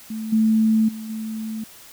sine tone with level steps, 220 Hz, A3, in tune, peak -26 / -14 / -30 / -26 dBFS, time 0.1-1.64 s, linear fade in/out 5 ms, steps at 0.32 / 0.88 / 1.09 s, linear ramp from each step 10 ms, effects white hiss -45 dBFS RMS until 1.92 s

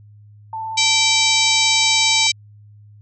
sine tone with vibrato, 886 Hz, A5, 12 cents sharp, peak -24 dBFS, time 0.53-2.27 s, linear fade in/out 2 ms, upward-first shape triangle, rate 17 Hz, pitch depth 20 cents each way
harmonic tone, 775 Hz, G5, 20 cents flat, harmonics 3 / 4 / 5 / 6 / 7 / 8 / 9 / 10, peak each -19 / -23 / -19 / -23 / -23 / -23 / -27 / -25 dBFS, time 0.77-2.32 s, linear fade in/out 10 ms
effects added 104 Hz sine -42 dBFS peak until 3.01 s

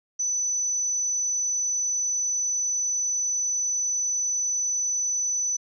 sine tone, 5990 Hz, F#8, 20 cents sharp, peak -23 dBFS, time 0.19-5.57 s, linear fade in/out 10 ms, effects none

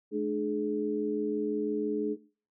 sine tone cluster, 215.5 / 301.4 / 421.8 Hz, A3 / D4 / G#4, -36 / +45 / +27 cents, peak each -34 / -32 / -30 dBFS, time 0.11-2.17 s, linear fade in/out 50 ms, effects noise-tail reverb RT60 0.4 s tail -19 dB re dry

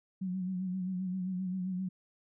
sine tone with vibrato, 185 Hz, F#3, in tune, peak -32 dBFS, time 0.21-1.89 s, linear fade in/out 10 ms, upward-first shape sine, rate 7.6 Hz, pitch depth 49 cents each way, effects none

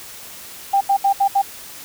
sine tone bursts at uneven times, 792 Hz, G5, 18 cents sharp, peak -12 dBFS, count 5, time 0.73-0.81 / 0.89-0.97 / 1.04-1.13 / 1.2-1.28 / 1.35-1.42 s, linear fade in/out 10 ms, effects white hiss -37 dBFS RMS until 1.84 s

